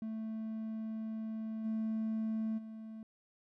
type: tone with level steps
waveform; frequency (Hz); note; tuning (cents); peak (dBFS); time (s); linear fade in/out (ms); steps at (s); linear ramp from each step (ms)
triangle; 220.5; A3; +4; -35 / -30 / -42; 0.02-3.03; 2; 1.64 / 2.57; 20
effects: tanh soft clip ceiling -27 dBFS

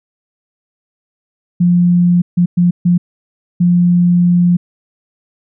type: tone bursts at uneven times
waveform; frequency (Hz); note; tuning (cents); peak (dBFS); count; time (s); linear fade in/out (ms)
sine; 175.7; F3; +11; -7; 5; 1.6-2.22 / 2.37-2.46 / 2.57-2.71 / 2.85-2.98 / 3.6-4.57; 10
effects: none

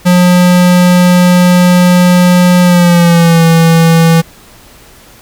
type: tone with pitch glide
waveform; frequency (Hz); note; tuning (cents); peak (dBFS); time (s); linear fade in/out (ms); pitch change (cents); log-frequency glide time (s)
square; 178.9 to 165; F3 to E3; +42 to +2; -4; 0.05-4.22; 20; -140; 2.62-3.44
effects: pink hiss -38 dBFS RMS until 5.21 s

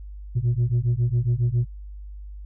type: beating tone pair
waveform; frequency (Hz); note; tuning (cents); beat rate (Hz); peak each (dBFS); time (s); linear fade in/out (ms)
sine; 116.7 / 124; A#2 / B2; +2 / +7; 7.3; -20; 0.35-1.66; 20
effects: tanh soft clip ceiling -16 dBFS + added 50 Hz sine -35 dBFS peak until 2.45 s

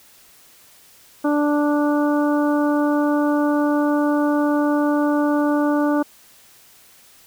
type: harmonic tone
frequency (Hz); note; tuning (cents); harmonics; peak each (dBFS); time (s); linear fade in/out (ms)
293.7; D4; 0; 1 / 2 / 3 / 4 / 5; -17 / -23 / -27 / -29 / -31; 1.24-6.03; 10
effects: white hiss -50 dBFS RMS until 7.26 s

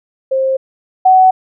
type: tone pair in turn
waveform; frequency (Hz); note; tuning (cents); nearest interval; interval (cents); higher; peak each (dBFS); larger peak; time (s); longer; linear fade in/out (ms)
sine; 530 / 749.5; C5 / F#5; +22 / +22; tritone; 600; second; -11 / -4; second; 0.31-0.57 / 1.05-1.31; neither; 10
effects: none

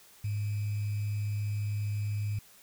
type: tone with sample-and-hold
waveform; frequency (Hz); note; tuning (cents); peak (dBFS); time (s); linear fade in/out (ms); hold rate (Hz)
sine; 103.83; G#2; 0; -29; 0.24-2.39; 5; 2450
effects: white hiss -57 dBFS RMS until 2.62 s

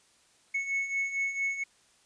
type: beating tone pair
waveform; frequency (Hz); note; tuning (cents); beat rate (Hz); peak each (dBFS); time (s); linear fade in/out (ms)
triangle; 2200 / 2204.4; C#7 / C#7; -14 / -10; 4.4; -34 / -28; 0.54-1.64; 10
effects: white hiss -64 dBFS RMS until 2.05 s + resampled to 22050 Hz

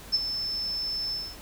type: tone with ADSR envelope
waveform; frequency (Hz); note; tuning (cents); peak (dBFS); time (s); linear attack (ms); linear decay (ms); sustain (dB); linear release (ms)
sine; 5274; E8; 0; -18; 0.12-1.37; 25; 31; -10; 240
effects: added 50 Hz sine -48 dBFS peak until 1.41 s + pink hiss -46 dBFS RMS until 1.41 s

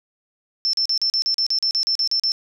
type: tone bursts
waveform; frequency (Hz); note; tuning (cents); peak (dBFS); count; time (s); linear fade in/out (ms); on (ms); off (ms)
sine; 5340; E8; +22; -17; 14; 0.65-2.319; 0; 83; 39
effects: none

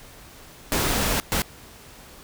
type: noise bursts at uneven times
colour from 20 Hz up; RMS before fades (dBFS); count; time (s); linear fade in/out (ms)
pink; -23; 2; 0.72-1.2 / 1.32-1.42; 0
effects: pink hiss -46 dBFS RMS until 2.23 s

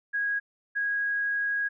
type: tone pair in turn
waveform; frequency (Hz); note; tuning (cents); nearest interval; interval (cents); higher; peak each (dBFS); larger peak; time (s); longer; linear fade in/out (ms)
sine; 1648 / 1648; G#6 / G#6; -14 / -14; unison; 0; neither; -25; neither; 0.13-0.4 / 0.75-1.69; second; 20
effects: none

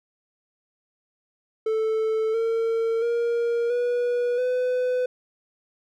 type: tone with pitch steps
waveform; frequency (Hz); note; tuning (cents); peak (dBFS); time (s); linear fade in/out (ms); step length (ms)
triangle; 440 / 454.7 / 469.9 / 485.7 / 501.9; A4 / A#4 / A#4 / B4 / B4; 0 / -43 / +14 / -29 / +28; -19; 1.66-5.06; 5; 680
effects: none

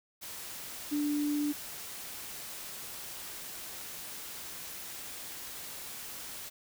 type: tone in noise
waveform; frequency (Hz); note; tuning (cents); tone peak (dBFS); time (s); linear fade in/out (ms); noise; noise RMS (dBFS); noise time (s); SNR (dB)
sine; 293.7; D4; 0; -28; 0.91-1.53; 20; white; -43; 0.21-6.5; +12
effects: none

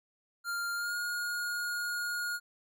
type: tone with pitch glide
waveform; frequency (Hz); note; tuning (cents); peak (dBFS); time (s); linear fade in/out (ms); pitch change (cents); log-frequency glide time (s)
square; 1396.9 to 1432.9; F6 to F6; 0 to +44; -33; 0.44-2.4; 50; +44; 0.75-0.95
effects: none

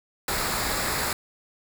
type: noise with comb filter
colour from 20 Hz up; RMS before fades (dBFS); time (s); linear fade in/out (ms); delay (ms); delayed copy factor
pink; -27; 0.28-1.13; 2; 0.33; -0.55
effects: none

